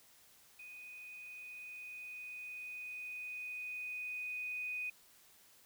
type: tone with level ramp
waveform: sine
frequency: 2489 Hz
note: D#7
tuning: in tune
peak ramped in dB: -49 to -37 dBFS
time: 0.59-4.9 s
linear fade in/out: 5 ms
effects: white hiss -64 dBFS RMS until 5.65 s